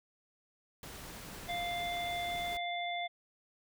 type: noise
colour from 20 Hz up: pink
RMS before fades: -47 dBFS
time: 0.83-2.57 s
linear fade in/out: 2 ms
type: harmonic tone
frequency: 698.5 Hz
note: F5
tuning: in tune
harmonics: 1 / 3 / 5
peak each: -36 / -40 / -42 dBFS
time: 1.48-3.08 s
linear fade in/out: 20 ms
effects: none